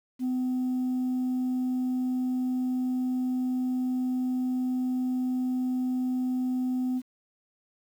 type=tone; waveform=sine; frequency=253.8 Hz; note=B3; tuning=47 cents sharp; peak=-23 dBFS; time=0.19-7.02 s; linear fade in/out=50 ms; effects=tanh soft clip ceiling -24 dBFS + 9-bit